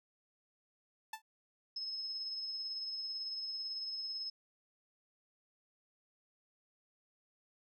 sawtooth tone with exponential decay, 880 Hz, A5, in tune, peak -34 dBFS, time 1.13-1.22 s, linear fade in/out 5 ms, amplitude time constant 19 ms
sine tone with tremolo, 5180 Hz, E8, 31 cents flat, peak -37 dBFS, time 1.76-4.3 s, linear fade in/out 5 ms, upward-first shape sine, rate 18 Hz, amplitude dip 30%
effects none

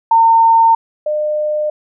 sine tone pair in turn, 910 / 604.6 Hz, A#5 / D#5, -42 / -50 cents, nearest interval perfect fifth, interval 708 cents, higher first, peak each -6 / -14 dBFS, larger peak first, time 0.11-0.75 / 1.06-1.7 s, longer neither, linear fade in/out 5 ms, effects none

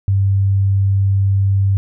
sine tone, 98 Hz, G2, in tune, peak -11 dBFS, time 0.08-1.77 s, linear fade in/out 0 ms, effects none

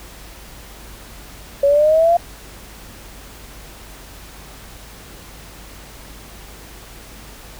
sine exponential sweep, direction up, 554.4 to 697 Hz, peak -10 dBFS, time 1.63-2.17 s, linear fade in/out 5 ms, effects added 50 Hz sine -41 dBFS peak until 7.59 s + pink hiss -40 dBFS RMS until 7.59 s

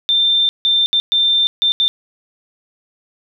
sine tone bursts at uneven times, 3580 Hz, A7, 29 cents sharp, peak -11 dBFS, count 6, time 0.09-0.49 / 0.65-0.86 / 0.93-1 / 1.12-1.47 / 1.62-1.72 / 1.8-1.88 s, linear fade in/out 0 ms, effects none

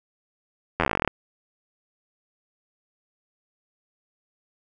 slowing click train, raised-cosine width 0.5 ms, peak -6 dBFS, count 16, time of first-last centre 0.8-1.076 s, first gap 11 ms, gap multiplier 1.07, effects none

